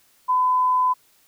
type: tone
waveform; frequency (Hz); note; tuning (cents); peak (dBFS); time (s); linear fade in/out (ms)
sine; 1009; B5; +37; -16; 0.28-0.94; 20
effects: white hiss -59 dBFS RMS until 1.27 s

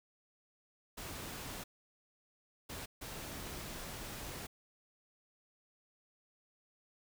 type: noise bursts at uneven times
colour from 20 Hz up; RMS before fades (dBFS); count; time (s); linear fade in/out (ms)
pink; -45; 3; 0.97-1.64 / 2.69-2.86 / 3.01-4.47; 10
effects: none

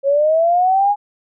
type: linear sweep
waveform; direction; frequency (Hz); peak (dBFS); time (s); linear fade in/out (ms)
sine; up; 542 to 833; -11; 0.03-0.96; 50
effects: none

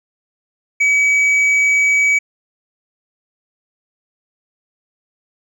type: tone with hard clipping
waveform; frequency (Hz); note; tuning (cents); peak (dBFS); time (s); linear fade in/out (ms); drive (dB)
sine; 2277; C#7; +46; -12; 0.8-2.19; 10; 4
effects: none

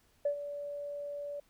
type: tone with ADSR envelope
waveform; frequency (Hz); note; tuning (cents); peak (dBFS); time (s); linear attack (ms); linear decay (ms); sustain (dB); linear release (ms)
sine; 577; D5; -31; -25; 0.25-1.4; 6; 93; -12; 5
effects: tanh soft clip ceiling -21 dBFS + pink hiss -69 dBFS RMS until 1.49 s

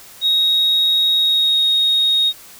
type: tone with pitch glide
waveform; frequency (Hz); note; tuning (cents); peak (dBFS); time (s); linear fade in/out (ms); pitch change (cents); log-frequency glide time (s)
sine; 3771 to 3741; A#7 to A#7; +19 to +5; -11; 0.21-2.33; 50; -14; 1.15-1.67
effects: tanh soft clip ceiling -9 dBFS + white hiss -41 dBFS RMS until 2.59 s

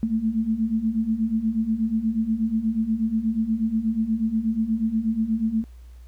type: beating tone pair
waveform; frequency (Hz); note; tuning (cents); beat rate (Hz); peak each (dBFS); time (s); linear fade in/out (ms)
sine; 216.9 / 225.2; A3 / A3; -25 / +40; 8.3; -26 / -22; 0.03-5.64; 0
effects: added 60 Hz sine -41 dBFS peak until 6.07 s + pink hiss -62 dBFS RMS until 6.07 s

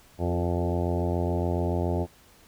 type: harmonic tone with a mistuned harmonic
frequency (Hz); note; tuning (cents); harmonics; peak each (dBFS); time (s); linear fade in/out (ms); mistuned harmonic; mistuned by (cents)
87.1; F2; -4; 1 / 2 / 3 / 4 / 5 / 6 / 7 / 8 / 9 / 10; -27 / -32 / -34 / -32 / -35 / -38 / -35 / -38 / -40 / -41; 0.18-2.07; 50; 4; +15
effects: pink hiss -56 dBFS RMS until 2.47 s

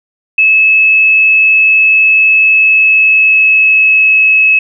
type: tone with pitch glide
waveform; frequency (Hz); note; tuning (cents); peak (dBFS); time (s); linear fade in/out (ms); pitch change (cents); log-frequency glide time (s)
sine; 2596 to 2581; E7 to E7; -27 to -37; -4; 0.38-4.59; 5; -10; 2.43-4.16
effects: none

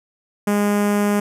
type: tone with notch filter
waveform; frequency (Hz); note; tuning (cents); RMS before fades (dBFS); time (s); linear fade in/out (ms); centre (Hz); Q
sawtooth; 205.4; G#3; -19; -18; 0.47-1.2; 5; 4000; 0.85
effects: resampled to 32000 Hz

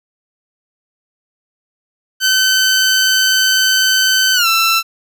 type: tone with pitch glide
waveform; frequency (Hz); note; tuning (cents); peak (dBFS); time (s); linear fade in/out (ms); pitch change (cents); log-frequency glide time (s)
15% pulse; 1528 to 1337.9; G6 to E6; -45 to +25; -4; 2.2-4.83; 50; -230; 4.34-4.47
effects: none

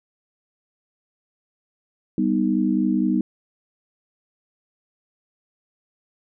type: chord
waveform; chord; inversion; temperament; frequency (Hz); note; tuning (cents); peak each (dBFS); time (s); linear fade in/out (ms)
sine; G augmented; none; equal; 196 / 246.9 / 311.1; G3 / B3 / D#4; 0 / 0 / 0; -22; 2.18-3.21; 2
effects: none

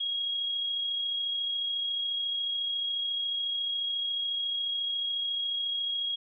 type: tone with amplitude modulation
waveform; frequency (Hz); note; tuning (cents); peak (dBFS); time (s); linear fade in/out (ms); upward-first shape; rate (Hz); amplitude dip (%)
sine; 3291; G#7; -16; -27; 0-6.16; 10; sine; 34.1; 30
effects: none

